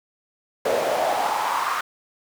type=noise with high-pass filter sweep; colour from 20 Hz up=brown; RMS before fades=-23 dBFS; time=0.65-1.81 s; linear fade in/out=5 ms; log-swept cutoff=510 to 1200 Hz; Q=4.6; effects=none